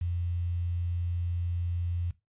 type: tone with quantisation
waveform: sine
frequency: 86.9 Hz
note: F2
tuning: 8 cents flat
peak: -28 dBFS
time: 0.01-2.11 s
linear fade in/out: 5 ms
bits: 9
effects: noise-tail reverb RT60 0.2 s tail -17 dB re dry + resampled to 8000 Hz